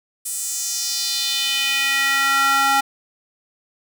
square tone with high-pass filter sweep, 274.2 Hz, C#4, 19 cents flat, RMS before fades -20 dBFS, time 0.25-2.81 s, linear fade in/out 10 ms, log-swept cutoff 9000 to 980 Hz, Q 2.5, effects none

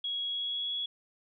sine tone with pitch glide, 3322 to 3359 Hz, G#7 to G#7, 0 to +19 cents, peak -31 dBFS, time 0.04-0.86 s, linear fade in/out 5 ms, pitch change +19 cents, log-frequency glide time 0.25-0.74 s, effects none

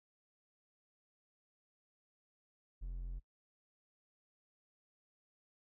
triangle tone, 43.65 Hz, F1, in tune, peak -38 dBFS, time 2.81-3.2 s, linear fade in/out 20 ms, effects noise-tail reverb RT60 0.1 s tail -23 dB re dry

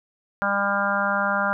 harmonic tone, 200 Hz, G3, 35 cents sharp, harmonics 1 / 3 / 4 / 5 / 6 / 7 / 8, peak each -30 / -28 / -29 / -29 / -29 / -24 / -30 dBFS, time 0.42-1.53 s, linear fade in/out 0 ms, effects none

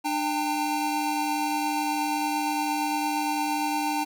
square tone cluster, 298.8 / 796 / 905 Hz, D4 / G5 / A5, +30 / +26 / +48 cents, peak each -30 dBFS, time 0.04-4.05 s, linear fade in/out 20 ms, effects none

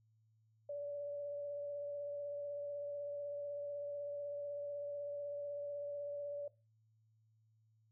sine tone with vibrato, 576 Hz, D5, 34 cents flat, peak -40 dBFS, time 0.69-6.48 s, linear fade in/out 5 ms, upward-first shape sine, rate 16 Hz, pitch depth 14 cents each way, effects noise-tail reverb RT60 0.3 s tail -19 dB re dry + added 110 Hz sine -70 dBFS peak until 7.91 s

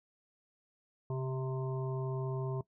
harmonic tone with a mistuned harmonic, 130.81 Hz, C3, in tune, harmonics 1 / 3 / 5 / 7 / 8, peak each -34 / -40 / -46 / -49 / -50 dBFS, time 1.1-2.61 s, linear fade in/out 2 ms, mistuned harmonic 1, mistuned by +21 cents, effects noise-tail reverb RT60 0.1 s tail -19 dB re dry

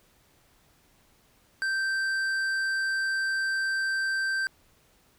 sine tone with tanh clipping, 1563 Hz, G6, 6 cents flat, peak -27 dBFS, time 1.62-4.47 s, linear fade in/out 0 ms, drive 10 dB, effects pink hiss -63 dBFS RMS until 5.18 s

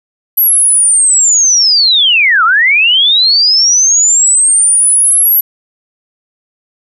sine linear two-way sweep, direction down then up, 11840 to 1244.5 to 11840 Hz, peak -5 dBFS, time 0.37-5.41 s, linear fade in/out 10 ms, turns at 2.44 s, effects none

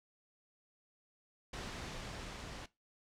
pink noise with level ramp, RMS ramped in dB -43 to -47 dBFS, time 1.53-2.66 s, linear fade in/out 5 ms, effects noise-tail reverb RT60 0.2 s tail -18 dB re dry + low-pass 6000 Hz 12 dB/octave

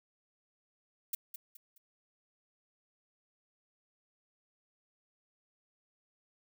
violet noise with echo, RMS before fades -34 dBFS, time 1.13-1.15 s, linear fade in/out 5 ms, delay 210 ms, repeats 3, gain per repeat -9 dB, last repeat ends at 1.78 s, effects none

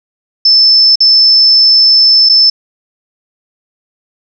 sine tone with dropouts, 5274 Hz, E8, in tune, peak -3 dBFS, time 0.45-2.5 s, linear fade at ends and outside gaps 5 ms, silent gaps 0.957-1.004 / 2.29-2.295 s, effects none

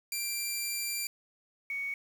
10% pulse / sine tone pair in turn, 2364 / 2231 Hz, D7 / C#7, +11 / +11 cents, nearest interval minor second, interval 100 cents, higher first, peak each -23 / -32 dBFS, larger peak first, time 0.12-1.07 / 1.7-1.94 s, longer first, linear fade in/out 2 ms, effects 9-bit

